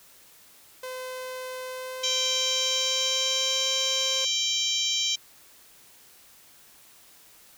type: tone with pitch glide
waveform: sawtooth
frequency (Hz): 512 to 529.7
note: C5 to C5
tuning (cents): -38 to +21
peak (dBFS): -30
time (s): 0.83-4.25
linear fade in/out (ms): 5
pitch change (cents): +59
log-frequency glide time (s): 1.67-3.7
type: harmonic tone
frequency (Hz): 784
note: G5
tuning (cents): 0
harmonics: 3 / 4 / 5 / 6 / 7 / 8 / 9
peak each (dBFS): -37 / -27 / -30 / -39 / -32 / -33 / -36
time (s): 2.03-5.16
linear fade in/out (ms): 10
effects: white hiss -54 dBFS RMS until 7.57 s